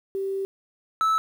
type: tone pair in turn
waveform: sine / triangle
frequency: 389 / 1308.4 Hz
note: G4 / E6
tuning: -13 / -13 cents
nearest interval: octave + major sixth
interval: 2100 cents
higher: second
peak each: -25 / -17 dBFS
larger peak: second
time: 0.15-0.45 / 1.01-1.18 s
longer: first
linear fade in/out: 0 ms
effects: 9-bit